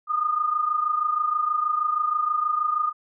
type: tone pair together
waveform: sine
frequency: 1219 / 1245.3 Hz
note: D#6 / D#6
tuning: -36 / +1 cents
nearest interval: unison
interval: 37 cents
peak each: -22 / -27 dBFS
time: 0.07-2.93 s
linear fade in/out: 50 ms
effects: none